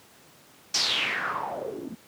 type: noise with low-pass filter sweep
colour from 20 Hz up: white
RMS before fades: -29 dBFS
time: 0.74-1.95 s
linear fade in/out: 5 ms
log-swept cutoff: 5700 to 230 Hz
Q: 5.2
effects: pink hiss -54 dBFS RMS until 2.07 s + high-pass 150 Hz 12 dB/octave